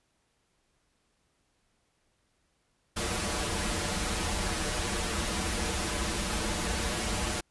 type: noise with comb filter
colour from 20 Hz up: pink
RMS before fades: -31 dBFS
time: 2.96-7.41 s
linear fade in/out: 10 ms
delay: 7.5 ms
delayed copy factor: -1
effects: pink hiss -73 dBFS RMS until 7.5 s + resampled to 24000 Hz

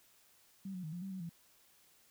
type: tone with pitch steps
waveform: sine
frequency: 193.5 / 182.7 / 156.2 / 175.7 / 193.5 / 188.1 / 168.5 Hz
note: G3 / F#3 / D#3 / F3 / G3 / F#3 / E3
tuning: -22 / -22 / +7 / +11 / -22 / +29 / +38 cents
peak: -40 dBFS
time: 0.65-1.294 s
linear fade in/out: 5 ms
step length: 92 ms
effects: white hiss -67 dBFS RMS until 2.1 s

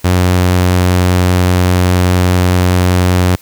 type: tone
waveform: sawtooth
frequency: 90.5 Hz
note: F#2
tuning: 38 cents flat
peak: -4 dBFS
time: 0.04-3.36 s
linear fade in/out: 10 ms
effects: white hiss -42 dBFS RMS until 3.41 s

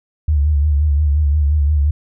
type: tone with vibrato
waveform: sine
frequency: 73.8 Hz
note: D2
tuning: 9 cents sharp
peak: -11 dBFS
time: 0.28-1.91 s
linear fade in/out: 5 ms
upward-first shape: sine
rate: 5.7 Hz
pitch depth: 75 cents each way
effects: none

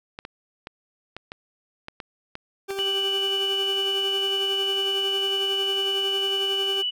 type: clicks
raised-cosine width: 0.3 ms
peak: -19 dBFS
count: 10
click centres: 0.189 / 0.251 / 0.671 / 1.166 / 1.319 / 1.884 / 2.002 / 2.354 / 2.706 / 2.789 s
type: tone with tremolo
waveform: 40% pulse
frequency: 392 Hz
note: G4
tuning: in tune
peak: -26 dBFS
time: 2.68-6.83 s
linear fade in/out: 20 ms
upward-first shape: sine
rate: 11 Hz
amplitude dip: 40%
type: tone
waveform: sine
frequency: 2960 Hz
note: F#7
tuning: in tune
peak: -23 dBFS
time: 2.78-6.91 s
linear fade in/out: 20 ms
effects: none

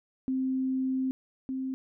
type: tone pair in turn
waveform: sine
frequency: 261.6 / 262.7 Hz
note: C4 / C4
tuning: 0 / +7 cents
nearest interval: unison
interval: 7 cents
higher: second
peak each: -26 / -30 dBFS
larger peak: first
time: 0.28-1.11 / 1.49-1.74 s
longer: first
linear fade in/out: 0 ms
effects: none

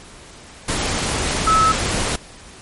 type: tone in noise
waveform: sine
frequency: 1298 Hz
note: E6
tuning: 27 cents flat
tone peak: -12 dBFS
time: 1.47-1.72 s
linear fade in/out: 5 ms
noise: pink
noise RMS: -21 dBFS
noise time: 0.68-2.16 s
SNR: +6 dB
effects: pink hiss -41 dBFS RMS until 2.61 s + MP3 48 kbps

